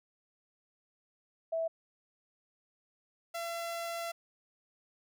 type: tone pair in turn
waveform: sine / sawtooth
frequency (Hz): 655 / 676.9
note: E5 / E5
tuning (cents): -11 / +46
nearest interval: minor second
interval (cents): 57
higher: second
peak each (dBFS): -30 / -32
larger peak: first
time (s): 1.52-1.68 / 3.34-4.12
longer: second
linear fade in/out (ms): 10
effects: none